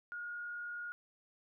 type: tone with frequency modulation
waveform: sine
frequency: 1431 Hz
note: F6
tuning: 42 cents sharp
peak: -40 dBFS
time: 0.12-0.92 s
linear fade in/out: 0 ms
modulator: 50.4 Hz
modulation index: 0.33
effects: none